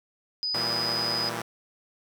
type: tone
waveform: sine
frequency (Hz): 4978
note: D#8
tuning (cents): 0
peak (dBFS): -26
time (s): 0.43-1.29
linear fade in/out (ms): 0
type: chord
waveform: 5% pulse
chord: E diminished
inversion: second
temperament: equal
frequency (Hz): 116.54 / 164.81 / 196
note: Bb2 / E3 / G3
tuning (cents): 0 / 0 / 0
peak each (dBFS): -22 / -24 / -26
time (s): 0.54-1.42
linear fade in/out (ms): 5
effects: none